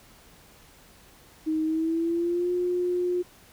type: tone with pitch glide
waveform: sine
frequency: 314.3 to 356.9 Hz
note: D#4 to F4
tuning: +18 to +38 cents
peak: -23 dBFS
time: 1.46-3.23 s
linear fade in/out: 20 ms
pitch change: +220 cents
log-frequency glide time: 1.64-2.51 s
effects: pink hiss -54 dBFS RMS until 3.52 s